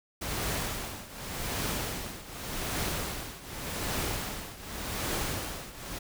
pink noise with tremolo, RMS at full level -31 dBFS, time 0.21-5.99 s, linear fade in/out 10 ms, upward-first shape triangle, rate 0.86 Hz, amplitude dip 85%, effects none

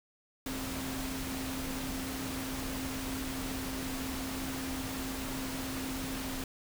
sine tone in noise, 263.8 Hz, C4, 14 cents sharp, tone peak -38 dBFS, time 0.46-6.44 s, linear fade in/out 2 ms, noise pink, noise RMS -39 dBFS, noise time 0.46-6.44 s, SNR -2 dB, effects none

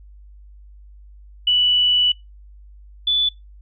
sine tone pair in turn, 2960 / 3472 Hz, F#7 / A7, 0 / -24 cents, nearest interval minor third, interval 276 cents, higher second, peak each -13 / -15 dBFS, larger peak first, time 1.47-2.12 / 3.07-3.29 s, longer first, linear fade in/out 5 ms, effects noise-tail reverb RT60 0.2 s tail -23 dB re dry + added 50 Hz sine -41 dBFS peak until 3.61 s

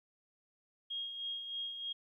sine tone with tremolo, 3259 Hz, G#7, 33 cents flat, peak -36 dBFS, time 0.9-1.93 s, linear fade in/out 10 ms, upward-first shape sine, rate 3.2 Hz, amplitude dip 50%, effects 13-bit

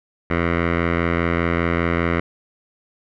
10% pulse tone with low-pass filter, 85 Hz, F2, 46 cents flat, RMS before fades -20 dBFS, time 0.3-2.2 s, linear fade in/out 5 ms, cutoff 1900 Hz, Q 3, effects none

